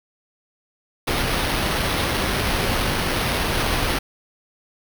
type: noise with sample-and-hold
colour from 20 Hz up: pink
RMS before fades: -22 dBFS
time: 1.07-3.99 s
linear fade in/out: 10 ms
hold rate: 7350 Hz
effects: none